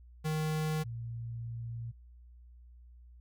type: tone pair in turn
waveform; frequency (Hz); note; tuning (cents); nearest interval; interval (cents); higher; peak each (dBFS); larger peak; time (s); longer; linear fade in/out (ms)
square / sine; 155.56 / 116.54; D#3 / A#2; 0 / 0; perfect fourth; 500; first; -31 / -37; first; 0.24-0.84 / 0.84-1.92; second; 20
effects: added 60 Hz sine -52 dBFS peak until 3.2 s